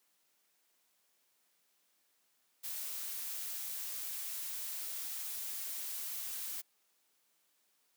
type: noise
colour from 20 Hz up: blue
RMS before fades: -41 dBFS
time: 2.63-6.62 s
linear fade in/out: 20 ms
effects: white hiss -75 dBFS RMS until 7.96 s + high-pass 200 Hz 12 dB/octave